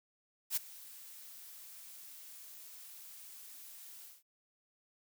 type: noise with ADSR envelope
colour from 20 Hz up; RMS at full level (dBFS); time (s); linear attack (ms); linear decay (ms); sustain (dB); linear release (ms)
blue; -31; 0.5-4.23; 65; 14; -21; 180
effects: none